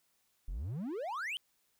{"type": "exponential sweep", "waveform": "triangle", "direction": "up", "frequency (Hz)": [37, 3200], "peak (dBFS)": -34, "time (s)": [0.48, 1.37], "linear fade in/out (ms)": 0, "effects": ["white hiss -75 dBFS RMS until 1.79 s"]}